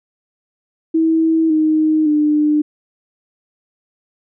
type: tone with pitch steps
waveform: sine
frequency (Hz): 323.2 / 311.5 / 300.2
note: E4 / D#4 / D4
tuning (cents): -34 / +2 / +38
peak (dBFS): -11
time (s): 0.94-2.62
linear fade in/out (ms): 10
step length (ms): 560
effects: none